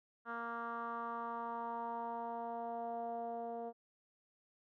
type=tone with low-pass filter sweep; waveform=10% pulse; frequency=233.1 Hz; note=A#3; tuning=in tune; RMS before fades=-42 dBFS; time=0.25-3.73 s; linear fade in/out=50 ms; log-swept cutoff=1400 to 600 Hz; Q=3.9; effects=none